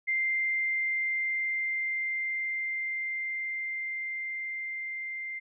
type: tone with level ramp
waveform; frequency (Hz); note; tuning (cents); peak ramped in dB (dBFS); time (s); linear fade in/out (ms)
sine; 2093; C7; 0; -25 to -34; 0.07-5.4; 20
effects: none